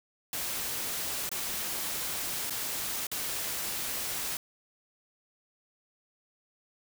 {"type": "noise with dropouts", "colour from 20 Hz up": "white", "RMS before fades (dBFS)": -34, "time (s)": [0.33, 4.37], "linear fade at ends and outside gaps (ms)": 2, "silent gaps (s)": [[1.292, 1.315], [2.498, 2.505], [3.069, 3.115]], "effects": []}